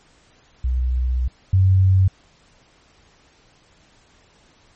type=tone pair in turn; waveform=sine; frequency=62.5 / 94.62 Hz; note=B1 / F#2; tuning=+21 / +39 cents; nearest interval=perfect fifth; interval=718 cents; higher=second; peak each=-17 / -11 dBFS; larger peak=second; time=0.64-1.28 / 1.53-2.08 s; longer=first; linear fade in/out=5 ms; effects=pink hiss -55 dBFS RMS until 4.75 s + MP3 32 kbps